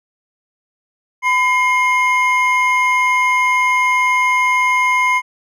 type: tone pair together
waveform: triangle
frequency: 1007 / 2134 Hz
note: B5 / C7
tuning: +33 / +34 cents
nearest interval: octave + minor second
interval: 1301 cents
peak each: -13 dBFS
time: 1.22-5.22 s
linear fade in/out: 50 ms
effects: none